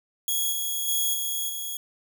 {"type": "tone with level steps", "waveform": "5% pulse", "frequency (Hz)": 3333, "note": "G#7", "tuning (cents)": 5, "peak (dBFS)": [-15, -18, -14, -18, -22], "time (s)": [0.28, 1.77], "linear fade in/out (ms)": 2, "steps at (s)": [0.51, 0.87, 1.13, 1.48], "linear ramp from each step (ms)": 20, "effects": []}